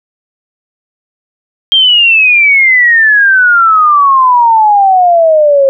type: exponential sweep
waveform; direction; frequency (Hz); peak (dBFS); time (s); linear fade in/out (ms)
sine; down; 3211 to 535; -3; 1.72-5.69; 0
effects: none